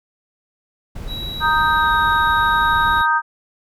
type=noise; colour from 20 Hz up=brown; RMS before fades=-29 dBFS; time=0.95-3.02 s; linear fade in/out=10 ms
type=tone with pitch glide; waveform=triangle; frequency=3888 to 3790 Hz; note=B7 to A#7; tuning=-28 to +28 cents; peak=-26 dBFS; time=1.07-3.07 s; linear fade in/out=50 ms; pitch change=-44 cents; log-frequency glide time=1.58-1.92 s
type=chord; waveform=sine; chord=Eb major; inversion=second; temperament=equal; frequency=932.3 / 1244.5 / 1568 Hz; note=Bb5 / Eb6 / G6; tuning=0 / 0 / 0 cents; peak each=-18 dBFS; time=1.4-3.22 s; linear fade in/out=50 ms
effects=none